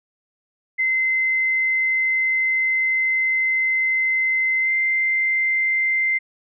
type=tone with pitch glide; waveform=sine; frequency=2063 to 2083 Hz; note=C7 to C7; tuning=-25 to -8 cents; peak=-17 dBFS; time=0.78-6.19 s; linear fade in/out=20 ms; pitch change=+17 cents; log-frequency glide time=4.61-4.71 s; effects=none